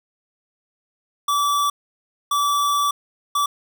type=tone bursts at uneven times; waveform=square; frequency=1155 Hz; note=D6; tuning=29 cents flat; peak=-18 dBFS; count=3; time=1.28-1.7 / 2.31-2.91 / 3.35-3.46 s; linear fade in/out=5 ms; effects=none